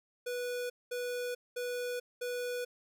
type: tone bursts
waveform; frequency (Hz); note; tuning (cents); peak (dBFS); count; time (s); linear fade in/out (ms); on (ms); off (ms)
square; 490.8; B4; -11; -35; 4; 0.26-2.65; 10; 440; 210
effects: none